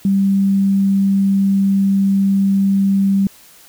sine tone, 196 Hz, G3, in tune, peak -11 dBFS, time 0.05-3.27 s, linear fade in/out 2 ms, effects white hiss -45 dBFS RMS until 3.68 s

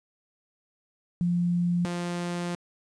sine / sawtooth tone pair in turn, 174.61 / 174.61 Hz, F3 / F3, 0 / 0 cents, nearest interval unison, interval 0 cents, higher neither, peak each -22 / -25 dBFS, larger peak first, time 1.21-1.85 / 1.85-2.55 s, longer second, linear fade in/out 0 ms, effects resampled to 22050 Hz + 10-bit

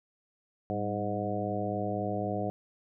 harmonic tone with a mistuned harmonic, 103.83 Hz, G#2, in tune, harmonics 1 / 2 / 3 / 4 / 5 / 6 / 7, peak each -37 / -36 / -38 / -39 / -38 / -37 / -36 dBFS, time 0.7-2.5 s, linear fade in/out 0 ms, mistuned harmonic 2, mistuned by -68 cents, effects none

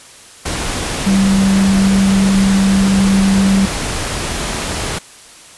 sine tone in noise, 194.5 Hz, G3, 13 cents flat, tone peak -9 dBFS, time 1.06-3.66 s, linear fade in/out 10 ms, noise pink, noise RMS -20 dBFS, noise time 0.45-4.99 s, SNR +8 dB, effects white hiss -39 dBFS RMS until 5.57 s + resampled to 24000 Hz

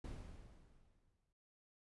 brown noise with exponential decay, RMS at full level -45 dBFS, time 0.04-1.33 s, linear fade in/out 5 ms, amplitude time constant 280 ms, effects resampled to 24000 Hz

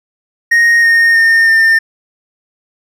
triangle tone with pitch steps, 1864.7 / 1844.3 / 1824.2 / 1804.3 Hz, A#6 / A#6 / A#6 / A6, 0 / -19 / -38 / +43 cents, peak -4 dBFS, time 0.51-1.79 s, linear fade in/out 10 ms, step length 320 ms, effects none

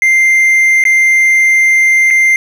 triangle tone with dropouts, 2093 Hz, C7, in tune, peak -4 dBFS, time 0.02-2.36 s, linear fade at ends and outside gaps 1 ms, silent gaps 0.839-0.852 / 2.104-2.108 s, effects none

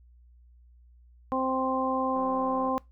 harmonic tone, 261.6 Hz, C4, in tune, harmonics 1 / 2 / 3 / 4, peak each -30 / -31 / -32 / -30 dBFS, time 1.32-2.78 s, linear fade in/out 0 ms
click train, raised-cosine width 1 ms, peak -33 dBFS, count 101, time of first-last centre 2.16-2.689 s, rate 189 Hz
effects noise-tail reverb RT60 0.2 s tail -22 dB re dry + added 60 Hz sine -53 dBFS peak until 2.91 s

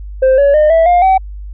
sine tone with pitch steps, 523.3 / 564.1 / 608.1 / 655.5 / 706.6 / 761.7 Hz, C5 / C#5 / D#5 / E5 / F5 / G5, 0 / +30 / -40 / -10 / +20 / -50 cents, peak -3 dBFS, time 0.22-1.18 s, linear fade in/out 10 ms, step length 160 ms, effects tanh soft clip ceiling -5 dBFS + added 50 Hz sine -24 dBFS peak until 1.53 s

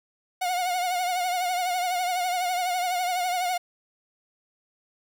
45% pulse tone with vibrato, 723 Hz, F#5, 40 cents flat, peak -24 dBFS, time 0.41-3.58 s, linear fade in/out 10 ms, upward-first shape triangle, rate 12 Hz, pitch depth 66 cents each way, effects 9-bit

